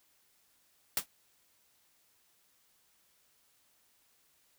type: noise with exponential decay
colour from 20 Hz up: white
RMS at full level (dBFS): -25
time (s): 0.97-1.06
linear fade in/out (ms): 2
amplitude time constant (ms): 18
effects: white hiss -70 dBFS RMS until 4.58 s